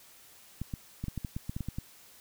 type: clicks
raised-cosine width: 5 ms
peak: -22 dBFS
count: 12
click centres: 0.616 / 0.738 / 1.04 / 1.083 / 1.177 / 1.248 / 1.365 / 1.495 / 1.565 / 1.607 / 1.686 / 1.785 s
effects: white hiss -56 dBFS RMS until 2.2 s